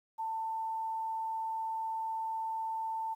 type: tone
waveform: sine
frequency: 892 Hz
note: A5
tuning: 23 cents sharp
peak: -33 dBFS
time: 0.18-3.15 s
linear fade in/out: 20 ms
effects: 11-bit